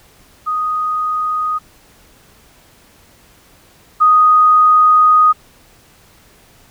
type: tone pair in turn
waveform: sine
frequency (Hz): 1244.5 / 1244.5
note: D#6 / D#6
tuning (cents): 0 / 0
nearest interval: unison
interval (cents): 0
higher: neither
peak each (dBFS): -15 / -6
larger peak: second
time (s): 0.46-1.59 / 4-5.33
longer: second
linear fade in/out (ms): 20
effects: pink hiss -48 dBFS RMS until 6.7 s